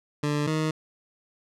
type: tone pair in turn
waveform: 20% pulse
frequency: 147.6 / 156.38 Hz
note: D3 / D#3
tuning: +9 / +9 cents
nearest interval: minor second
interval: 100 cents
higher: second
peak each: -19 dBFS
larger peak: neither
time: 0.23-0.47 / 0.47-0.71 s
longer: neither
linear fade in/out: 5 ms
effects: low-pass 8000 Hz 12 dB/octave